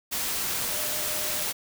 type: tone in noise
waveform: sine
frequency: 606 Hz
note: D#5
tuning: 46 cents flat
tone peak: -40 dBFS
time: 0.7-1.44 s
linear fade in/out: 20 ms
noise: white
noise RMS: -29 dBFS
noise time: 0.11-1.53 s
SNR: -14 dB
effects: none